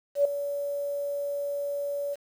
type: tone with ADSR envelope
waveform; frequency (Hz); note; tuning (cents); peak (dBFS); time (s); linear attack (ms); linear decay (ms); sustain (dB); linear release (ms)
sine; 570; C#5; +48; -16; 0.15-2.16; 100; 4; -12; 30
effects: 8-bit